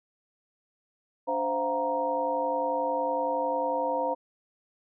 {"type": "tone cluster", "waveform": "sine", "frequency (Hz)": [289.5, 520, 678, 729, 936], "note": ["D4", "C5", "E5", "F#5", "A#5"], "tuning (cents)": [-25, -11, 49, -26, 7], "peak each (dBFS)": [-37, -29, -34, -38, -29], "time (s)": [1.27, 4.15], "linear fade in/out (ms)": 20, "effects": []}